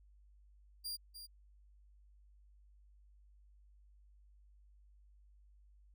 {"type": "tone with echo", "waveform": "sawtooth", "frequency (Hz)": 4782, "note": "D8", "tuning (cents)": 30, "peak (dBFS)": -37, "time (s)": [0.84, 0.97], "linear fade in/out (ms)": 20, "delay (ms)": 300, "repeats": 1, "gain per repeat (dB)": -9, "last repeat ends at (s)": 1.27, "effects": ["added 50 Hz sine -61 dBFS peak until 5.94 s"]}